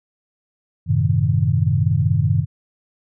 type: chord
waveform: sine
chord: F# diminished seventh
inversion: none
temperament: equal with one note detuned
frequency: 94.22 / 110 / 130.81 / 155.56 Hz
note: F#2 / A2 / C3 / Eb3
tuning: +32 / 0 / 0 / 0 cents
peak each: -20 dBFS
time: 0.86-2.46 s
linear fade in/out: 50 ms
effects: none